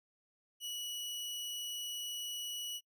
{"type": "tone", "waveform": "sawtooth", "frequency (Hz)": 2934, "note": "F#7", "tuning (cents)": -15, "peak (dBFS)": -36, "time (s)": [0.6, 2.81], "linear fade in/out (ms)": 50, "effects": ["noise-tail reverb RT60 0.1 s tail -24 dB re dry"]}